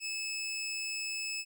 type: tone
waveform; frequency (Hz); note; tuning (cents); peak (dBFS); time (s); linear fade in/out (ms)
20% pulse; 2603; E7; -22; -30; 0-1.45; 50
effects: none